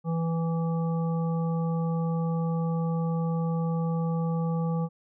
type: harmonic tone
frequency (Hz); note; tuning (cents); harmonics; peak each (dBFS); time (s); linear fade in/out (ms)
165.2; E3; +4; 1 / 3 / 5 / 7; -25 / -35 / -39 / -42; 0.04-4.89; 50
effects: none